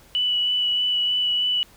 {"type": "tone with vibrato", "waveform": "sine", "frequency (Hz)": 2960, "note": "F#7", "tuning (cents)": 0, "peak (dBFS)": -19, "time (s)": [0.15, 1.63], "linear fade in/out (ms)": 0, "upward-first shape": "sine", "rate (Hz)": 3.2, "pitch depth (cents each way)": 12, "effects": ["pink hiss -52 dBFS RMS until 1.76 s"]}